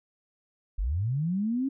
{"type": "linear sweep", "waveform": "sine", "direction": "up", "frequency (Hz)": [38.89, 277.2], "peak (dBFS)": -25, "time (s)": [0.78, 1.69], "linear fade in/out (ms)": 10, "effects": []}